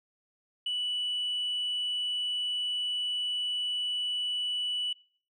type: tone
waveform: sine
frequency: 2960 Hz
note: F#7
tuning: in tune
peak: -27 dBFS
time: 0.66-4.93 s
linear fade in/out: 5 ms
effects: noise-tail reverb RT60 0.5 s tail -24 dB re dry + tanh soft clip ceiling -26 dBFS